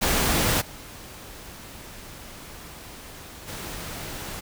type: noise with level steps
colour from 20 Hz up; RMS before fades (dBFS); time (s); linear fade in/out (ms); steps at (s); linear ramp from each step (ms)
pink; -22 / -42 / -35; 0.01-4.41; 20; 0.6 / 3.47; 20
effects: none